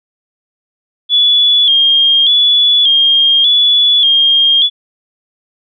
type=tone with vibrato; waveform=sine; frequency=3322 Hz; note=G#7; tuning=in tune; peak=-6 dBFS; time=1.09-4.7 s; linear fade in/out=50 ms; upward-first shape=square; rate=0.85 Hz; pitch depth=53 cents each way; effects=none